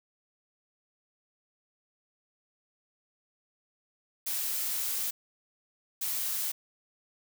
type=noise bursts at uneven times; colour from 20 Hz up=blue; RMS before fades=-32 dBFS; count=2; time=4.26-5.11 / 6.01-6.52 s; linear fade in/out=10 ms; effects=none